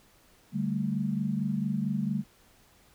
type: chord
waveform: sine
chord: D suspended fourth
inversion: none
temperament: just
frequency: 146.83 / 195.78 / 220.2 Hz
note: D3 / G3 / A3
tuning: 0 / -2 / +2 cents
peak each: -33 / -30 / -31 dBFS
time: 0.52-2.24 s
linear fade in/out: 50 ms
effects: pink hiss -61 dBFS RMS until 2.94 s